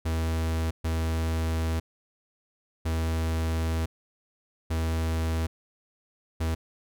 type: tone bursts at uneven times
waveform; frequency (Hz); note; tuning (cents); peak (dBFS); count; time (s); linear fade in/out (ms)
45% pulse; 81; E2; -30; -25; 5; 0.05-0.71 / 0.84-1.8 / 2.85-3.86 / 4.7-5.47 / 6.4-6.55; 10
effects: none